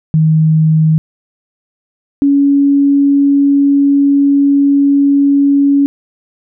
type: tone pair in turn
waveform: sine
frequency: 157.7 / 281 Hz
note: D#3 / C#4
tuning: +24 / +24 cents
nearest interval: minor seventh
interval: 1000 cents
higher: second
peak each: -6 dBFS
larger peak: neither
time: 0.14-0.98 / 2.22-5.86 s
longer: second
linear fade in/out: 0 ms
effects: none